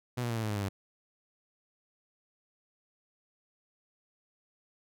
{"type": "tone with pitch steps", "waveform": "sawtooth", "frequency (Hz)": [123.47, 119.4, 115.47, 111.66, 107.98, 104.43, 100.99, 97.66], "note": ["B2", "A#2", "A#2", "A2", "A2", "G#2", "G#2", "G2"], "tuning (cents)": [0, 42, -16, 26, -32, 10, -48, -6], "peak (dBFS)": -27, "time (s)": [0.17, 0.69], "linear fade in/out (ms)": 10, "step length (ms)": 65, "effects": []}